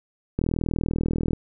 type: click train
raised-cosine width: 3 ms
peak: -11 dBFS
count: 39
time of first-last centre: 0.39-1.333 s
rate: 40.3 Hz
effects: none